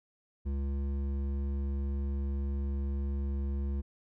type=tone with hard clipping; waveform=sine; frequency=69.3 Hz; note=C#2; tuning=in tune; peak=-32 dBFS; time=0.45-3.82 s; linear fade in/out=20 ms; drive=10 dB; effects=none